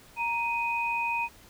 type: tone pair together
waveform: sine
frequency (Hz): 934.6 / 2497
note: A#5 / D#7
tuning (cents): +4 / +6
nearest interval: octave + perfect fourth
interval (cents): 1702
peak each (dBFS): -29 / -29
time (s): 0.16-1.29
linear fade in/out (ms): 50
effects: pink hiss -54 dBFS RMS until 1.49 s